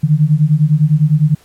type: beating tone pair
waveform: sine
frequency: 146.83 / 156.73 Hz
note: D3 / D#3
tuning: 0 / +13 cents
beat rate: 9.9 Hz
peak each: -11 dBFS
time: 0.03-1.35 s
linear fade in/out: 10 ms
effects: pink hiss -49 dBFS RMS until 1.44 s + MP3 64 kbps

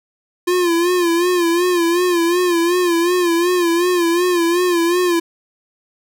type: tone with vibrato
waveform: square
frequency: 348.4 Hz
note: F4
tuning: 4 cents flat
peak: -14 dBFS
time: 0.47-5.2 s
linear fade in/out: 10 ms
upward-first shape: sine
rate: 2.7 Hz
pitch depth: 72 cents each way
effects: none

